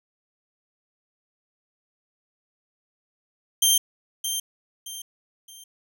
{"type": "tone with echo", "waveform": "15% pulse", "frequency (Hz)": 3157, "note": "G7", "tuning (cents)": 12, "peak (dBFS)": -9, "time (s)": [3.62, 3.78], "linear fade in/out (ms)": 5, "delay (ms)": 620, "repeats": 3, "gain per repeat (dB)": -9, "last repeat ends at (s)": 5.64, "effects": []}